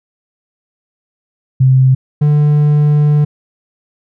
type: tone pair in turn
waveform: sine / triangle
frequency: 130.81 / 148.3 Hz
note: C3 / D3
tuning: 0 / +17 cents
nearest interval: major second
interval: 217 cents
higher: second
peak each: -5 dBFS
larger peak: neither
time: 1.6-1.95 / 2.21-3.25 s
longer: second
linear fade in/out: 10 ms
effects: none